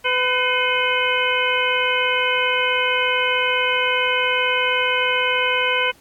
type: harmonic tone with a mistuned harmonic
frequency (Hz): 503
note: B4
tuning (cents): +32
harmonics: 1 / 2 / 3 / 4 / 5 / 6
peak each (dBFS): -24 / -24 / -24 / -24 / -24 / -24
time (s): 0.04-5.92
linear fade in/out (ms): 20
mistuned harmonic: 4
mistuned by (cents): +110
effects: pink hiss -53 dBFS RMS until 6 s + AAC 64 kbps